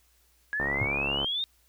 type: exponential sweep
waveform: sine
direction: up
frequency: 1661.2 to 3729 Hz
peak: -27 dBFS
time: 0.53-1.44 s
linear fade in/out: 0 ms
type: click train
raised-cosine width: 1 ms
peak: -18 dBFS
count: 46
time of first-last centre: 0.6-1.245 s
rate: 69.8 Hz
type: tone with exponential decay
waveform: triangle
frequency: 104.9 Hz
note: G#2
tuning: 18 cents sharp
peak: -21 dBFS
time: 0.81-0.92 s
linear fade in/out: 5 ms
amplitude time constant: 22 ms
effects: added 60 Hz sine -66 dBFS peak until 1.68 s + white hiss -66 dBFS RMS until 1.68 s